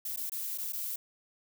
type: noise with dropouts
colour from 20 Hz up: violet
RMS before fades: -36 dBFS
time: 0.05-0.96 s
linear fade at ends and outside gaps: 5 ms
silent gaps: 0.162-0.172 / 0.297-0.319 / 0.577-0.583 / 0.724-0.732 s
effects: none